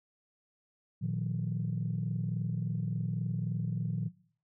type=chord; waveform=sine; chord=Bb suspended fourth; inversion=none; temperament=equal with one note detuned; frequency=116.54 / 155.56 / 179.11 Hz; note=Bb2 / Eb3 / F3; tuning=0 / 0 / +44 cents; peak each=-34 dBFS; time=1.01-4.09 s; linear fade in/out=20 ms; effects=noise-tail reverb RT60 0.5 s tail -19 dB re dry + tanh soft clip ceiling -23 dBFS